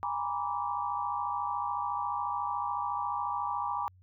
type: tone cluster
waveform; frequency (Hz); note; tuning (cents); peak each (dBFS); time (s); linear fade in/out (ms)
sine; 818 / 953 / 1007 / 1165; G#5 / A#5 / B5 / D6; -26 / +38 / +33 / -14; -35 / -35 / -39 / -35; 0.03-3.88; 0
effects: added 92 Hz sine -56 dBFS peak until 4.02 s